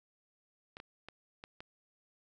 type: clicks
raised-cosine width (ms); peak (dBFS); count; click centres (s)
0.3; -30; 5; 0.769 / 0.801 / 1.086 / 1.439 / 1.605
effects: none